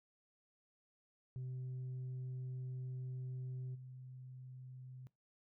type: tone with level steps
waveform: sine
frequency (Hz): 128.1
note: C3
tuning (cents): -36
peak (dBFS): -39 / -49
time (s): 1.36-5.07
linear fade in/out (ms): 0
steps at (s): 3.74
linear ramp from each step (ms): 20
effects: noise-tail reverb RT60 0.2 s tail -21 dB re dry + tanh soft clip ceiling -40 dBFS